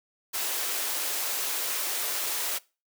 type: high-pass noise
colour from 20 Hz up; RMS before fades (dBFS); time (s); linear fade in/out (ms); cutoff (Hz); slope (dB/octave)
white; -30; 0.33-2.59; 20; 340; 24
effects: noise-tail reverb RT60 0.3 s tail -22 dB re dry